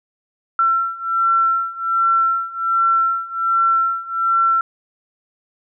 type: beating tone pair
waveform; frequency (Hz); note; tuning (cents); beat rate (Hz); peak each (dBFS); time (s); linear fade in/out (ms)
sine; 1350 / 1351.3; E6 / E6; +41 / +43; 1.3; -19 / -17; 0.59-4.61; 2
effects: none